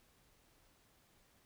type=silence; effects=pink hiss -70 dBFS RMS until 1.45 s